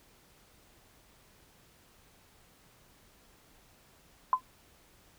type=tone with exponential decay; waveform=sine; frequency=1024 Hz; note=C6; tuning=38 cents flat; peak=-17 dBFS; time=4.33-4.41 s; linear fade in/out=1 ms; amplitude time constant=16 ms; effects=pink hiss -62 dBFS RMS until 5.18 s